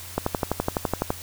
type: click train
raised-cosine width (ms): 1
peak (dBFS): -8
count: 12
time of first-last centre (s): 0.18-1.104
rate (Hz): 11.9
effects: added 88 Hz sine -43 dBFS peak until 1.22 s + white hiss -40 dBFS RMS until 1.22 s